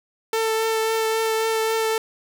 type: tone with vibrato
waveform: sawtooth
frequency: 444.9 Hz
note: A4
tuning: 19 cents sharp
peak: -16 dBFS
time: 0.33-1.98 s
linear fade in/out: 2 ms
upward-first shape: triangle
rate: 3.7 Hz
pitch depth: 15 cents each way
effects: none